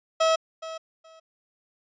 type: tone with echo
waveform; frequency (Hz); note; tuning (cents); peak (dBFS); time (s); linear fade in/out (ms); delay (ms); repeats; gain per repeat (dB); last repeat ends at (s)
30% pulse; 646; E5; -35; -16; 0.2-0.36; 10; 420; 2; -15; 1.2
effects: resampled to 16000 Hz